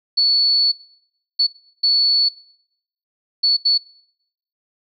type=tone bursts at uneven times; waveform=sine; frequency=4435 Hz; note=C#8; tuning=in tune; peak=-12 dBFS; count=5; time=0.17-0.72 / 1.39-1.47 / 1.83-2.29 / 3.43-3.57 / 3.65-3.78 s; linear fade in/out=10 ms; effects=noise-tail reverb RT60 0.8 s tail -24 dB re dry